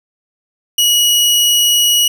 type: tone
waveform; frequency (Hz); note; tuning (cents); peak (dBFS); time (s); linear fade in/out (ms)
sawtooth; 2912; F#7; -28; -6; 0.78-2.08; 5
effects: none